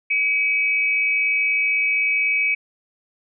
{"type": "tone pair together", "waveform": "sine", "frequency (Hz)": [2278, 2557], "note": ["C#7", "D#7"], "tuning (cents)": [47, 47], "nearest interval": "major second", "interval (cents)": 200, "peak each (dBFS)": [-18, -23], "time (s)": [0.1, 2.55], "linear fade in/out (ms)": 10, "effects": []}